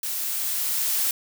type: noise with level ramp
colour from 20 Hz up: blue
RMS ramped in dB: -29 to -23 dBFS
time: 0.03-1.11 s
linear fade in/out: 2 ms
effects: none